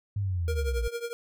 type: linear sweep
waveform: sine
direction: down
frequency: 103.83 to 53.6 Hz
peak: -26 dBFS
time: 0.16-0.88 s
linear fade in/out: 5 ms
type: tone with tremolo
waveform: square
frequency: 470.4 Hz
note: A#4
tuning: 16 cents sharp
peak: -29 dBFS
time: 0.48-1.13 s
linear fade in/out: 0 ms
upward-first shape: triangle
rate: 11 Hz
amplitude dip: 90%
effects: none